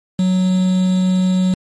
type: tone with quantisation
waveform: triangle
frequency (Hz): 185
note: F#3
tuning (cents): 0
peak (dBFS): -10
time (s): 0.19-1.54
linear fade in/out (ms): 2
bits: 5
effects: MP3 48 kbps